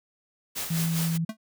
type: noise with tremolo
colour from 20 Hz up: white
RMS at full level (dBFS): -31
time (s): 0.55-1.18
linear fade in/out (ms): 20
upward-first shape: sine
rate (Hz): 4.9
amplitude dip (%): 55
type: tone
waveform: sine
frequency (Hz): 164.81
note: E3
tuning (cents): 0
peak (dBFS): -24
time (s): 0.7-1.25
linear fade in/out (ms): 10
type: tone with exponential decay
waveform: square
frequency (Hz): 219.4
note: A3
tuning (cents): -5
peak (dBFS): -28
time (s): 1.29-1.37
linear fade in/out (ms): 5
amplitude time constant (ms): 16
effects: none